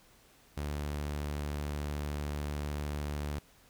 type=tone; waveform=sawtooth; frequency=73.42 Hz; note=D2; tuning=in tune; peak=-30 dBFS; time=0.57-3.39 s; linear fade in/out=5 ms; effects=pink hiss -62 dBFS RMS until 3.69 s